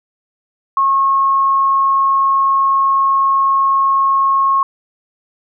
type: tone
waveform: sine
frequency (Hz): 1088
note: C#6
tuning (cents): -33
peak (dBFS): -10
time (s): 0.77-4.63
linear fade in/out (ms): 2
effects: none